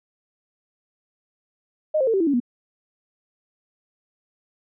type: tone with pitch steps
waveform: sine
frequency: 617 / 527.9 / 451.7 / 386.4 / 330.6 / 282.9 / 242 Hz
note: D#5 / C5 / A4 / G4 / E4 / C#4 / B3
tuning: -15 / +15 / +45 / -25 / +5 / +35 / -35 cents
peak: -17 dBFS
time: 1.94-2.402 s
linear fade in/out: 10 ms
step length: 66 ms
effects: none